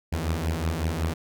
sawtooth beating tone pair, 78.2 / 83.6 Hz, D#2 / E2, +9 / +25 cents, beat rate 5.4 Hz, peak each -24 dBFS, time 0.12-1.14 s, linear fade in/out 10 ms, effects none

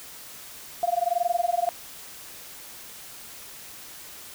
sine tone with amplitude modulation, 698 Hz, F5, 1 cent flat, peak -18 dBFS, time 0.83-1.69 s, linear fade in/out 0 ms, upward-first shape sine, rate 21.4 Hz, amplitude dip 100%, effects white hiss -43 dBFS RMS until 4.34 s

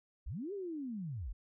sine linear two-way sweep, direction up then down, 34.65 to 415.3 to 34.65 Hz, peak -38 dBFS, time 0.26-1.33 s, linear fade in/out 10 ms, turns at 0.53 s, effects none

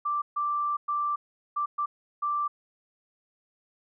sine tone bursts at uneven times, 1174.7 Hz, D6, in tune, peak -25 dBFS, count 6, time 0.05-0.22 / 0.36-0.77 / 0.88-1.16 / 1.56-1.66 / 1.78-1.86 / 2.22-2.48 s, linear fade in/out 10 ms, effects none

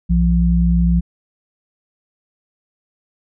sine tone pair together, 61 / 172.53 Hz, B1 / F3, -21 / -21 cents, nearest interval octave + tritone, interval 1800 cents, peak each -14 dBFS, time 0.09-1.01 s, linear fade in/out 20 ms, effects none

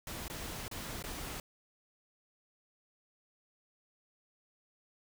pink noise with dropouts, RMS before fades -42 dBFS, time 0.07-1.4 s, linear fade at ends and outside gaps 2 ms, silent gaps 0.281-0.299 / 0.681-0.713 / 1.026-1.039 s, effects none

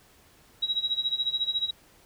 sine tone with tremolo, 3857 Hz, B7, 42 cents flat, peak -22 dBFS, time 0.62-1.71 s, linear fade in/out 10 ms, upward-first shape sine, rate 14 Hz, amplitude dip 85%, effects pink hiss -58 dBFS RMS until 2.05 s

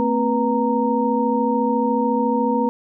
sine tone cluster, 225.9 / 259.9 / 487 / 928 Hz, A3 / C4 / B4 / A#5, +46 / -11 / -24 / -8 cents, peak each -22 dBFS, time 0-2.69 s, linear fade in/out 0 ms, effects none

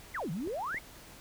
sine exponential two-way sweep, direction down then up, 2263 to 146.83 to 2263 Hz, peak -33 dBFS, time 0.14-0.79 s, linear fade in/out 10 ms, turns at 0.31 s
clicks, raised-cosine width 2 ms, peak -30 dBFS, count 2, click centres 0.474 / 0.745 s
effects pink hiss -52 dBFS RMS until 1.2 s

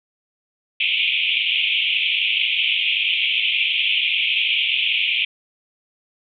pink band-pass noise, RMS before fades -20 dBFS, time 0.8-5.25 s, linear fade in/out 5 ms, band 2300 to 3400 Hz, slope 96 dB/octave, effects none

